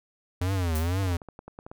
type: tone with vibrato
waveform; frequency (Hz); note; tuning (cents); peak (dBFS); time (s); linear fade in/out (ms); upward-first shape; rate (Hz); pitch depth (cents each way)
square; 87.31; F2; 0; -25; 0.41-1.17; 5; triangle; 2.1; 220
type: noise with exponential decay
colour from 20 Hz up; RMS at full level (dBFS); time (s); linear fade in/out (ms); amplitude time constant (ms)
blue; -33; 0.75-0.97; 5; 46
type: clicks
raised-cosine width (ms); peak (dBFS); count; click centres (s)
1; -27; 10; 1.03 / 1.07 / 1.116 / 1.218 / 1.287 / 1.391 / 1.48 / 1.589 / 1.665 / 1.715
effects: none